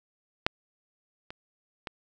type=clicks; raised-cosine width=0.3 ms; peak=-6 / -24 / -19 dBFS; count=3; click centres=0.465 / 1.305 / 1.872 s; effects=none